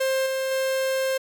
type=tone with level steps; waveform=45% pulse; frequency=529 Hz; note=C5; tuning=19 cents sharp; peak=-21 / -24 / -22 dBFS; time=0-1.18 s; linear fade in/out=10 ms; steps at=0.26 / 0.51 s; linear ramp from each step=5 ms; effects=none